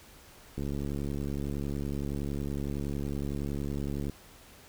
click train, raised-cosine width 3 ms, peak -22 dBFS, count 250, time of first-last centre 0.58-4.097 s, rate 70.8 Hz, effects pink hiss -54 dBFS RMS until 4.68 s

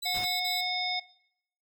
sawtooth tone bursts, 3951 Hz, B7, in tune, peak -30 dBFS, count 3, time 0.02-0.612 s, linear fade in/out 10 ms, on 170 ms, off 41 ms
harmonic tone, 728 Hz, F#5, 28 cents flat, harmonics 1 / 3 / 5 / 7, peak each -34 / -34 / -34 / -34 dBFS, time 0.05-1 s, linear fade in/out 10 ms
pink noise, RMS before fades -41 dBFS, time 0.14-0.25 s, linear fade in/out 5 ms
effects noise-tail reverb RT60 0.7 s tail -19 dB re dry

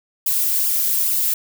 violet noise with flanger, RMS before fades -19 dBFS, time 0.26-1.34 s, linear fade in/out 5 ms, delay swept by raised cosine 0.48 to 3.58 ms, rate 2.4 Hz, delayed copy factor -0.85, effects none

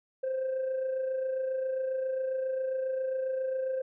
sine tone with amplitude modulation, 523.3 Hz, C5, in tune, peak -25 dBFS, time 0.23-3.82 s, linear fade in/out 10 ms, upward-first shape sine, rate 27.4 Hz, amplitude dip 45%, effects tanh soft clip ceiling -26 dBFS

